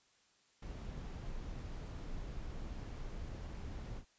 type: noise with ADSR envelope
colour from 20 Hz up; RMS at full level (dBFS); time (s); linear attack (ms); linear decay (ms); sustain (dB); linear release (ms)
brown; -42; 0.62-4.05; 7; 10; -2; 80
effects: white hiss -71 dBFS RMS until 4.18 s + resampled to 16000 Hz